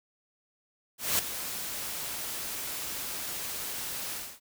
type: noise with ADSR envelope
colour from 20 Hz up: white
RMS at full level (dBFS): -25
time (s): 0.98-4.4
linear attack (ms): 210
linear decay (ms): 4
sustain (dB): -11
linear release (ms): 260
effects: none